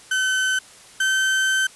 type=tone pair in turn; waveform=35% pulse; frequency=1526 / 1542.8 Hz; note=G6 / G6; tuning=-47 / -28 cents; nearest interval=unison; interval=19 cents; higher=second; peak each=-17 / -16 dBFS; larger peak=second; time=0.11-0.59 / 1-1.67 s; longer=second; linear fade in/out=5 ms; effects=white hiss -46 dBFS RMS until 1.75 s + resampled to 24000 Hz